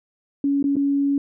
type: tone with dropouts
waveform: sine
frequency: 280.7 Hz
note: C#4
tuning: 22 cents sharp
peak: -17 dBFS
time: 0.44-1.18 s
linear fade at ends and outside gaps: 2 ms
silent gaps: 0.627-0.641 / 0.757-0.766 s
effects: none